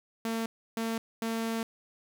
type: tone bursts at uneven times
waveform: sawtooth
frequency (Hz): 226.5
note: A#3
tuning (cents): -50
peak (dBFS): -26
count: 3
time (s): 0.25-0.46 / 0.77-0.98 / 1.22-1.63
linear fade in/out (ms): 2
effects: none